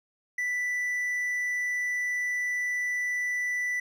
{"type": "tone", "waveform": "triangle", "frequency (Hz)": 1977, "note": "B6", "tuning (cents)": 1, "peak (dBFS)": -25, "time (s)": [0.38, 3.8], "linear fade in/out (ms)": 5, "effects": []}